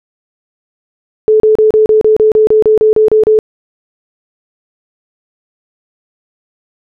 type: tone bursts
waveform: sine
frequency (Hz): 433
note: A4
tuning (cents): -28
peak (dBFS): -4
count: 14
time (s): 1.28-3.389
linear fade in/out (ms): 0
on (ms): 120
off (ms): 33
effects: none